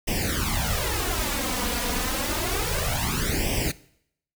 pink noise with flanger, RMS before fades -26 dBFS, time 0.07-3.72 s, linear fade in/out 10 ms, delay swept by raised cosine 0.36 to 4.16 ms, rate 0.29 Hz, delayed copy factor +0.9, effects noise-tail reverb RT60 0.7 s tail -20 dB re dry

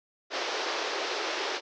pink band-pass noise, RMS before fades -32 dBFS, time 0.3-1.61 s, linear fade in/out 50 ms, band 340 to 5800 Hz, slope 48 dB/octave, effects none

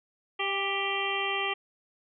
harmonic tone with a mistuned harmonic, 393.1 Hz, G4, 5 cents sharp, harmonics 1 / 2 / 3 / 5 / 6 / 7 / 8, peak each -35 / -35 / -35 / -35 / -35 / -35 / -35 dBFS, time 0.39-1.54 s, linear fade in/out 10 ms, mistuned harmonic 2, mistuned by +20 cents, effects none

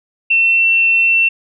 sine tone, 2699 Hz, E7, 40 cents sharp, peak -9 dBFS, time 0.3-1.29 s, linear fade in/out 10 ms, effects none

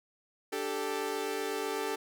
sawtooth chord, D suspended fourth, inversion none, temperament equal, 293.7 / 392 / 440 Hz, D4 / G4 / A4, 0 / 0 / 0 cents, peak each -37 / -32 / -31 dBFS, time 0.52-1.96 s, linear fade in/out 10 ms, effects none

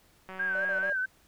click train, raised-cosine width 0.5 ms, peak -28 dBFS, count 115, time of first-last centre 0.29-0.896 s, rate 188 Hz
sine tone with vibrato, 1568 Hz, G6, in tune, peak -27 dBFS, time 0.39-1.06 s, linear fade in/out 10 ms, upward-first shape sine, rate 4.5 Hz, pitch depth 75 cents each way
triangle tone bursts, 586 Hz, D5, 4 cents flat, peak -32 dBFS, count 3, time 0.55-0.926 s, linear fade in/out 2 ms, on 100 ms, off 38 ms
effects pink hiss -63 dBFS RMS until 1.27 s

